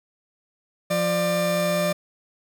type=tone pair together; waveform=40% pulse; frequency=174.9 / 595 Hz; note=F3 / D5; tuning=+3 / +22 cents; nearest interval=octave + major sixth; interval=2119 cents; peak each=-25 / -21 dBFS; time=0.9-1.93 s; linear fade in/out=10 ms; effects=none